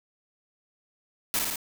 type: noise with echo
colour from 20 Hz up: white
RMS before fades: -26 dBFS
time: 1.34-1.39 s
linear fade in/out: 0 ms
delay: 56 ms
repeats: 3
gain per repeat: -2 dB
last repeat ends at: 1.558 s
effects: none